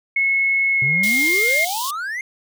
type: tone with pitch glide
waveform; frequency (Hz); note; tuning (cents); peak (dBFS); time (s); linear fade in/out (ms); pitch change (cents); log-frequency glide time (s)
sine; 2185 to 2124; C#7 to C7; -26 to +25; -15; 0.16-1.65; 5; -49; 0.7-1.25
type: exponential sweep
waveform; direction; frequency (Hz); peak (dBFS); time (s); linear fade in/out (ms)
triangle; up; 127.8 to 2146; -22; 0.82-2.21; 2
type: high-pass noise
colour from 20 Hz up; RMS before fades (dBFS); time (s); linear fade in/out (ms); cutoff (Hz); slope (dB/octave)
pink; -27; 1.03-1.91; 5; 3000; 96
effects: none